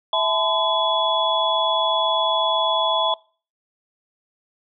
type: tone cluster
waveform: sine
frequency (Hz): 654 / 868 / 1016 / 3388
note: E5 / A5 / B5 / G#7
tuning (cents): -14 / -24 / +49 / +34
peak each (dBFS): -23 / -24 / -23 / -22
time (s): 0.13-3.14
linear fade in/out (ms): 2
effects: noise-tail reverb RT60 0.4 s tail -23 dB re dry